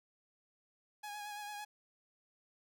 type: tone with vibrato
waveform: sawtooth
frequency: 830.6 Hz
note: G#5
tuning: in tune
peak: -39 dBFS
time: 1.03-1.65 s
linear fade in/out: 10 ms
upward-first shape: sine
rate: 8.9 Hz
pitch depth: 26 cents each way
effects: none